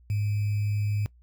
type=tone with sample-and-hold; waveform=sine; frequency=103.83 Hz; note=G#2; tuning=in tune; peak=-24 dBFS; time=0.1-1.06 s; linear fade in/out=0 ms; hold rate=2450 Hz; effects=noise-tail reverb RT60 0.1 s tail -20 dB re dry + added 60 Hz sine -53 dBFS peak until 1.22 s